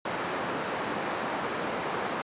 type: band-pass noise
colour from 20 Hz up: white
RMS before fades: -32 dBFS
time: 0.05-2.22 s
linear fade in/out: 5 ms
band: 180 to 1200 Hz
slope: 12 dB/octave
effects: resampled to 8000 Hz